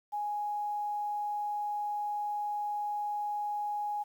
sine tone with quantisation, 830.6 Hz, G#5, in tune, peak -31 dBFS, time 0.12-4.04 s, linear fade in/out 20 ms, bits 10, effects none

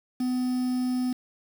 triangle tone with quantisation, 251.8 Hz, B3, 34 cents sharp, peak -22 dBFS, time 0.2-1.13 s, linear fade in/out 5 ms, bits 7, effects none

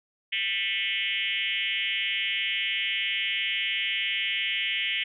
sine tone with frequency modulation, 2581 Hz, E7, 37 cents flat, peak -25 dBFS, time 0.32-5.04 s, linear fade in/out 10 ms, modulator 201 Hz, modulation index 3.2, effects none

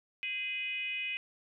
sine tone with frequency modulation, 2500 Hz, D#7, 8 cents sharp, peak -33 dBFS, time 0.23-1.17 s, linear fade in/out 0 ms, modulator 442 Hz, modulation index 0.78, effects none

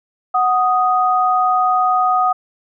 sine tone pair together, 740 / 1244.5 Hz, F#5 / D#6, 0 / 0 cents, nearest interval major sixth, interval 900 cents, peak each -15 dBFS, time 0.34-2.33 s, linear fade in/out 10 ms, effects none

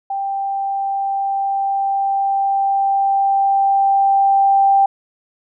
sine tone with level ramp, 787 Hz, G5, 7 cents sharp, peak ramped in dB -19 to -9 dBFS, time 0.1-4.86 s, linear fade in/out 5 ms, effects none

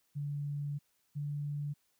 sine tone pair in turn, 144.4 / 145.57 Hz, D3 / D3, -29 / -15 cents, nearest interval unison, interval 14 cents, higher second, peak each -34 / -34 dBFS, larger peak neither, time 0.15-0.79 / 1.15-1.74 s, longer first, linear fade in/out 20 ms, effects white hiss -75 dBFS RMS until 1.99 s

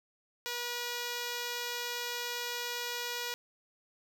5% pulse tone, 482.5 Hz, B4, 40 cents flat, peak -23 dBFS, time 0.46-3.34 s, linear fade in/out 0 ms, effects none

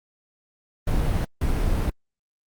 brown noise bursts at uneven times, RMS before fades -22 dBFS, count 2, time 0.87-1.25 / 1.41-1.9 s, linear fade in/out 5 ms, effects Opus 32 kbps

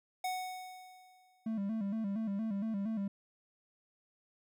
square tone with exponential decay, 740 Hz, F#5, in tune, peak -33 dBFS, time 0.24-1.53 s, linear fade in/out 5 ms, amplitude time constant 280 ms
triangle tone with vibrato, 210 Hz, G#3, 19 cents sharp, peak -31 dBFS, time 1.46-3.08 s, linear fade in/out 5 ms, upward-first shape square, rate 4.3 Hz, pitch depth 100 cents each way
effects none

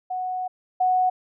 sine tone pair in turn, 738 / 738 Hz, F#5 / F#5, -5 / -5 cents, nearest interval unison, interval 0 cents, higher neither, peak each -25 / -17 dBFS, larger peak second, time 0.1-0.48 / 0.8-1.1 s, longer first, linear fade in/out 10 ms, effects none

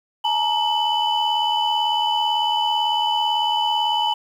sine tone cluster, 854 / 932 / 2996 Hz, G#5 / A#5 / F#7, +48 / -1 / +21 cents, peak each -21 dBFS, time 0.24-4.14 s, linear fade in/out 10 ms, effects tanh soft clip ceiling -12 dBFS + 8-bit

